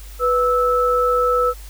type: tone pair together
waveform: sine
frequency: 493.9 / 1310.2 Hz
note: B4 / E6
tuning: 0 / -11 cents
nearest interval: octave + perfect fourth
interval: 1689 cents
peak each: -17 dBFS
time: 0.19-1.54 s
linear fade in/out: 50 ms
effects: added 50 Hz sine -34 dBFS peak until 1.69 s + white hiss -44 dBFS RMS until 1.69 s